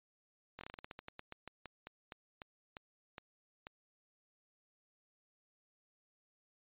slowing click train, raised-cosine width 0.3 ms, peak -30 dBFS, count 21, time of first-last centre 0.59-3.669 s, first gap 21 ms, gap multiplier 1.18, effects resampled to 8000 Hz

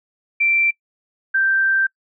sine tone pair in turn, 2349 / 1567.8 Hz, D7 / G6, 0 / 0 cents, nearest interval perfect fifth, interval 700 cents, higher first, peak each -14 dBFS, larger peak neither, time 0.4-0.71 / 1.34-1.87 s, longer second, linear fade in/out 10 ms, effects noise-tail reverb RT60 0.1 s tail -25 dB re dry

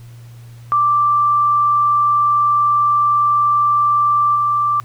sine tone with level steps, 1174.7 Hz, D6, in tune, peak -11 / -13 dBFS, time 0.72-4.8 s, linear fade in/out 0 ms, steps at 4.35 s, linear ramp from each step 10 ms, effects added 118 Hz sine -35 dBFS peak until 4.84 s + pink hiss -50 dBFS RMS until 4.84 s

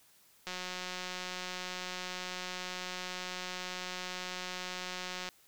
click train, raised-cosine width 0.2 ms, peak -22 dBFS, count 878, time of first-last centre 0.47-5.289 s, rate 182 Hz, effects white hiss -64 dBFS RMS until 5.47 s

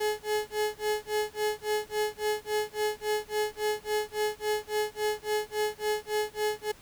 35% pulse tone with tremolo, 424.4 Hz, G#4, 38 cents sharp, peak -23 dBFS, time 0-6.72 s, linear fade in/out 10 ms, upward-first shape sine, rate 3.6 Hz, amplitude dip 100%, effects pink hiss -54 dBFS RMS until 6.81 s

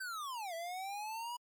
square linear two-way sweep, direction down then up, 1568 to 653 to 979 Hz, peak -40 dBFS, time 0-1.37 s, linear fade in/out 10 ms, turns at 0.54 s, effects MP3 96 kbps

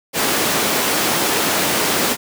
pink high-pass noise, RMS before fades -18 dBFS, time 0.13-2.17 s, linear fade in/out 50 ms, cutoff 250 Hz, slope 12 dB/octave, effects none

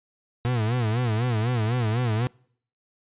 40% pulse tone with vibrato, 116.1 Hz, A#2, 7 cents flat, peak -21 dBFS, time 0.45-2.27 s, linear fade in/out 0 ms, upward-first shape sine, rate 4 Hz, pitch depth 150 cents each way, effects noise-tail reverb RT60 0.6 s tail -26 dB re dry + resampled to 8000 Hz

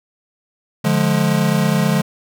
square chord, D diminished, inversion none, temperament just, 146.83 / 176.2 / 211.4 Hz, D3 / F3 / Ab3, 0 / +16 / +31 cents, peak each -19 dBFS, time 0.84-2.02 s, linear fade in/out 10 ms, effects none

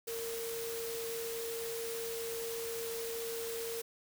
sine tone in noise, 459.9 Hz, A#4, 23 cents flat, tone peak -38 dBFS, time 0.07-3.82 s, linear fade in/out 10 ms, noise white, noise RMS -43 dBFS, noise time 0.07-3.82 s, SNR +2 dB, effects none

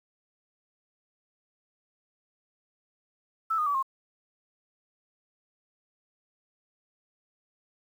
sine tone with pitch steps, 1317 / 1228.8 / 1146.5 / 1069.7 Hz, E6 / D#6 / D6 / C6, -2 / -22 / -42 / +38 cents, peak -24 dBFS, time 3.5-3.828 s, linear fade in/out 10 ms, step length 82 ms, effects 9-bit

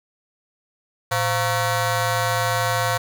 15% pulse ring-modulated tone, 406.6 Hz, G#4, 37 cents flat, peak -10 dBFS, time 1.11-2.98 s, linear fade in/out 10 ms, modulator 293 Hz, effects none

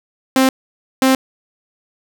sawtooth tone bursts at uneven times, 263.2 Hz, C4, 10 cents sharp, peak -6 dBFS, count 2, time 0.36-0.49 / 1.02-1.15 s, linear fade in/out 2 ms, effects none

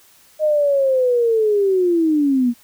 sine linear sweep, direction down, 622.3 to 233.1 Hz, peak -13 dBFS, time 0.39-2.54 s, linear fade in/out 50 ms, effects white hiss -51 dBFS RMS until 2.63 s

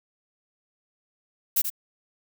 violet noise with echo, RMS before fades -21 dBFS, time 1.56-1.62 s, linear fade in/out 10 ms, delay 82 ms, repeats 1, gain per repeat -8 dB, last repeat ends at 1.702 s, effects none

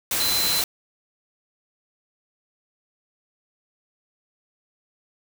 sine tone in noise, 4058 Hz, B7, 46 cents sharp, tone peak -23 dBFS, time 0.2-0.61 s, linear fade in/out 2 ms, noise white, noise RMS -24 dBFS, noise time 0.11-0.64 s, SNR -2 dB, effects none

